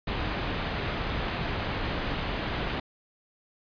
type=low-pass noise; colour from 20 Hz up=pink; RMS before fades=-31 dBFS; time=0.07-2.8 s; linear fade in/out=5 ms; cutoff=3700 Hz; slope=24 dB/octave; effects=resampled to 11025 Hz